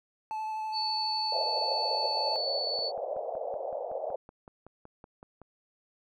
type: tone with vibrato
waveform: triangle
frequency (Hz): 870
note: A5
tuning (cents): -20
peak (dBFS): -30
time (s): 0.31-2.36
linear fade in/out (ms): 0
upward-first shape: sine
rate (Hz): 12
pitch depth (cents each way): 12
type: tone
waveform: sine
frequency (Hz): 4457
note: C#8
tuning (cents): +9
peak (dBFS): -30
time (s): 0.72-2.92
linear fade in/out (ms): 50
type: band-pass noise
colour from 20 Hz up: pink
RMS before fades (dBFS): -35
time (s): 1.32-4.16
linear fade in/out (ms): 5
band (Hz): 520 to 710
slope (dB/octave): 48
type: click train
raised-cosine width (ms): 1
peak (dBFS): -34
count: 15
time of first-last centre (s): 2.79-5.417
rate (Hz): 5.33
effects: none